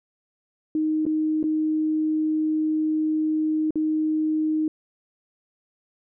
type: tone with dropouts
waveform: sine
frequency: 311.1 Hz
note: D#4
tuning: in tune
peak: -20 dBFS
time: 0.75-4.68 s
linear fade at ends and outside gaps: 2 ms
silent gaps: 1.054-1.064 / 1.429-1.439 / 3.707-3.756 s
effects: none